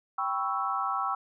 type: chord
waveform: sine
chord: C# half-diminished seventh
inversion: second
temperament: equal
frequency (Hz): 784 / 987.8 / 1108.7 / 1318.5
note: G5 / B5 / C#6 / E6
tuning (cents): 0 / 0 / 0 / 0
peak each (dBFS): -33 / -36 / -32 / -31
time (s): 0.18-1.15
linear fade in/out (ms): 5
effects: none